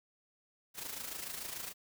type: noise with amplitude modulation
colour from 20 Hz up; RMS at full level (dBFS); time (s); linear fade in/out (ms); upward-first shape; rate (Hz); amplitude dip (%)
white; -40; 0.74-1.74; 50; sine; 26.9; 60
effects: none

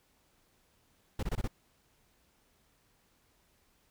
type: noise bursts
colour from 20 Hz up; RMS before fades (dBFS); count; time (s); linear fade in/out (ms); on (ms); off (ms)
brown; -32; 5; 1.19-1.477; 5; 39; 23
effects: pink hiss -70 dBFS RMS until 3.9 s

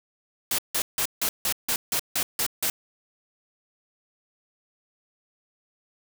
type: noise bursts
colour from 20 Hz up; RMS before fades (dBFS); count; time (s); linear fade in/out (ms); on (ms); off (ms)
white; -25; 10; 0.51-2.7; 2; 75; 160
effects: none

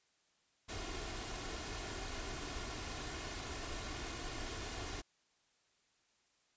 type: noise with comb filter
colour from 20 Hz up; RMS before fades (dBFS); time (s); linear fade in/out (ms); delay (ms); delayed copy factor
pink; -43; 0.68-5.02; 20; 2.8; +0.5
effects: white hiss -75 dBFS RMS until 6.56 s + resampled to 16000 Hz

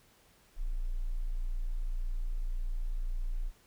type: tone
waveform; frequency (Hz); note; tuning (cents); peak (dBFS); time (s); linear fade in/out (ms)
sine; 29.1; A#0; -2; -30; 0.56-3.52; 50
effects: pink hiss -64 dBFS RMS until 3.66 s

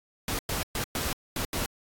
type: noise bursts at uneven times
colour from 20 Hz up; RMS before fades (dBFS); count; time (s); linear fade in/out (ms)
pink; -30; 6; 0.28-0.39 / 0.49-0.63 / 0.75-0.84 / 0.95-1.13 / 1.36-1.45 / 1.53-1.66; 2
effects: AAC 64 kbps

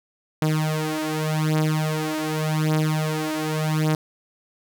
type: beating tone pair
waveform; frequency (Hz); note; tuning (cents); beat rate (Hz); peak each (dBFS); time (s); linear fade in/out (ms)
sawtooth; 154.9 / 155.76; D#3 / D#3; -7 / +2; 0.86; -20; 0.42-3.95; 2
effects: none

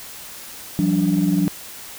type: tone cluster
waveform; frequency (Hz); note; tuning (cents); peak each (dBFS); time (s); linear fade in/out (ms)
sine; 172.3 / 192.5 / 292.2; F3 / G3 / D4; -23 / -31 / -9; -19; 0.79-1.48; 0
effects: tanh soft clip ceiling -9 dBFS + white hiss -37 dBFS RMS until 1.98 s

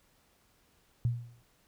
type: tone with exponential decay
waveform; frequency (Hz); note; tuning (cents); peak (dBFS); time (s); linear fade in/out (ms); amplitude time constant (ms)
sine; 119.2; A#2; +39; -23; 1.05-1.42; 0; 80
effects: pink hiss -68 dBFS RMS until 1.67 s

